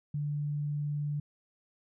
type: tone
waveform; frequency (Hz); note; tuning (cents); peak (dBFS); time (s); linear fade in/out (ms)
sine; 146.83; D3; 0; -30; 0.14-1.2; 5
effects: none